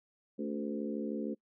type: harmonic tone with a mistuned harmonic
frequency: 73.1 Hz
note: D2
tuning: 7 cents flat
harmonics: 3 / 4 / 5 / 6 / 7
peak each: -37 / -39 / -41 / -43 / -44 dBFS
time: 0.38-1.35 s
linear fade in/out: 20 ms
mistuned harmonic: 4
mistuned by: -41 cents
effects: noise-tail reverb RT60 0.1 s tail -25 dB re dry